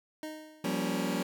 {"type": "tone with exponential decay", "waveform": "25% pulse", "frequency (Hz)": 310, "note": "D#4", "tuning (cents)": -6, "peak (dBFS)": -32, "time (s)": [0.23, 0.97], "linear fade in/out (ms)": 1, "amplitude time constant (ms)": 160}
{"type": "chord", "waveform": "sawtooth", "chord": "G half-diminished seventh", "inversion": "third", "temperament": "just", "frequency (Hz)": [176.4, 196, 235.2, 282.2], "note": ["F3", "G3", "Bb3", "Db4"], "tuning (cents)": [18, 0, 16, 31], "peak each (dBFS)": -31, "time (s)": [0.64, 1.23], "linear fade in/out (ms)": 5}
{"effects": []}